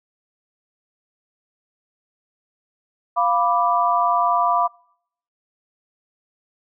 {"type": "chord", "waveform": "sine", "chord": "B diminished", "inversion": "second", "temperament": "equal", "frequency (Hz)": [698.5, 987.8, 1174.7], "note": ["F5", "B5", "D6"], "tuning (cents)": [0, 0, 0], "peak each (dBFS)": -20, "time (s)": [3.16, 4.68], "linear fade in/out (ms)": 20, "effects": ["noise-tail reverb RT60 0.7 s tail -26 dB re dry"]}